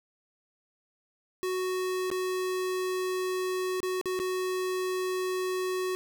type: tone with dropouts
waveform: square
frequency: 370 Hz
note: F#4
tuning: in tune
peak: -29 dBFS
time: 1.43-5.95 s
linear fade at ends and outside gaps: 0 ms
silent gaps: 2.102-2.114 / 3.803-3.83 / 4.013-4.057 / 4.191-4.199 s
effects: none